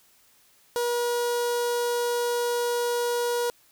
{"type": "tone with notch filter", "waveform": "sawtooth", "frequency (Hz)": 480, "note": "B4", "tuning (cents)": -49, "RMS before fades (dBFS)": -26, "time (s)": [0.76, 3.5], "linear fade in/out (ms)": 0, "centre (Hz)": 2200, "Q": 1.2, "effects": ["white hiss -60 dBFS RMS until 3.71 s"]}